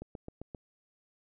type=click train; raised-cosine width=2 ms; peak=-28 dBFS; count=5; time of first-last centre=0.02-0.548 s; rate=7.58 Hz; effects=none